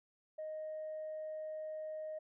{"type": "tone", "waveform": "sine", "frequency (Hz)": 622.3, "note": "D#5", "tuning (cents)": 0, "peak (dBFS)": -39, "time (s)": [0.38, 2.19], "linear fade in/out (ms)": 10, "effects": ["tanh soft clip ceiling -37 dBFS"]}